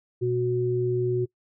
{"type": "tone pair together", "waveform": "sine", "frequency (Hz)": [122.4, 367], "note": ["B2", "F#4"], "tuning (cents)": [-15, -14], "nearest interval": "octave + perfect fifth", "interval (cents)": 1901, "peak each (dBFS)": [-27, -23], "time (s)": [0.21, 1.26], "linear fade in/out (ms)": 20, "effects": ["noise-tail reverb RT60 0.1 s tail -22 dB re dry"]}